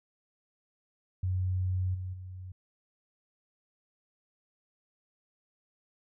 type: tone with level steps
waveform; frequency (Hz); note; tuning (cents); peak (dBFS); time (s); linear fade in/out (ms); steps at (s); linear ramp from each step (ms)
sine; 92.3; F#2; -4; -27 / -34 / -40; 1.23-2.52; 5; 1.94 / 2.13; 10
effects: none